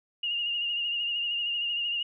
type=tone with vibrato; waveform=sine; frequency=2834 Hz; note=F7; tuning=25 cents sharp; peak=-27 dBFS; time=0.23-2.03 s; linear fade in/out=5 ms; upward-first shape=triangle; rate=13 Hz; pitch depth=45 cents each way; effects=none